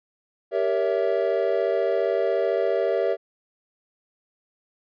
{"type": "chord", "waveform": "triangle", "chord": "G diminished seventh", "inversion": "none", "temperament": "equal with one note detuned", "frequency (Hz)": [392, 466.2, 563.7, 659.3], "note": ["G4", "Bb4", "Db5", "Fb5"], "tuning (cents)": [0, 0, 29, 0], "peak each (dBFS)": -24, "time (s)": [0.51, 3.17], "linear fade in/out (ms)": 50, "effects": ["resampled to 11025 Hz"]}